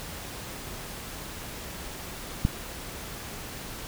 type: click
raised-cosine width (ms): 5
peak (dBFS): -9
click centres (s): 2.451
effects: pink hiss -39 dBFS RMS until 3.87 s